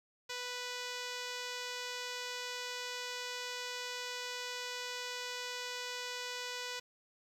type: tone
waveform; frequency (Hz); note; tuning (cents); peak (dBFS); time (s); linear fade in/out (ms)
5% pulse; 493.9; B4; 0; -27; 0.29-6.8; 10
effects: low-pass 9000 Hz 12 dB/octave + 10-bit